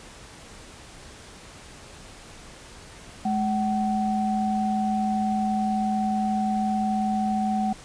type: tone pair together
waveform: sine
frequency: 211.9 / 755 Hz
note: G#3 / F#5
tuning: +35 / +35 cents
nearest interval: octave + minor seventh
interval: 2200 cents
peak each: -24 / -25 dBFS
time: 3.25-7.73 s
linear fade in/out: 5 ms
effects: pink hiss -45 dBFS RMS until 7.84 s + resampled to 22050 Hz